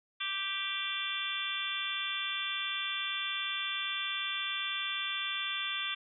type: harmonic tone with a mistuned harmonic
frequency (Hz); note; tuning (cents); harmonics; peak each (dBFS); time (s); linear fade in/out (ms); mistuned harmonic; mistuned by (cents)
392; G4; 0; 3 / 4 / 5 / 6 / 7 / 8 / 9; -42 / -42 / -44 / -40 / -40 / -41 / -37; 0.2-5.95; 10; 9; -25
effects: none